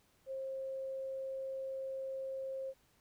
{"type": "tone", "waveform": "sine", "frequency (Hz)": 533, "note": "C5", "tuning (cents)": 32, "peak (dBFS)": -38, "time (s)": [0.26, 2.74], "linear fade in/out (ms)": 50, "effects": ["pink hiss -71 dBFS RMS until 3 s"]}